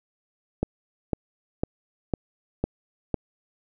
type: click train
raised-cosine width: 2 ms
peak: -10 dBFS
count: 6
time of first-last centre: 0.63-3.143 s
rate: 1.99 Hz
effects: none